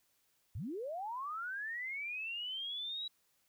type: linear sweep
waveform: sine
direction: up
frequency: 70.5 to 3905 Hz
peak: -38 dBFS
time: 0.55-3.08 s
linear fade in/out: 5 ms
effects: white hiss -75 dBFS RMS until 3.48 s